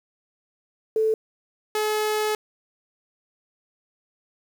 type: tone pair in turn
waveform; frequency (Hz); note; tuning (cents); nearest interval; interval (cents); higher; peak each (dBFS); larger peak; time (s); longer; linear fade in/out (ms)
sine / sawtooth; 439.1 / 427.1; A4 / G#4; -4 / +48; unison; 48; first; -18; neither; 0.96-1.14 / 1.75-2.35; second; 2
effects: 8-bit